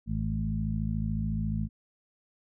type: harmonic tone with a mistuned harmonic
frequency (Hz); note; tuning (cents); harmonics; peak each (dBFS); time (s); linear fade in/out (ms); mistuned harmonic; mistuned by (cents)
54; A1; -32; 1 / 2 / 3 / 4; -33 / -33 / -33 / -33; 0.06-1.69; 50; 1; +37
effects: none